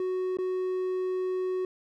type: tone with dropouts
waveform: triangle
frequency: 370 Hz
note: F#4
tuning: in tune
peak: -25 dBFS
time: 0-1.65 s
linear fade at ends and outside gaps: 2 ms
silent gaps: 0.371-0.386 s
effects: none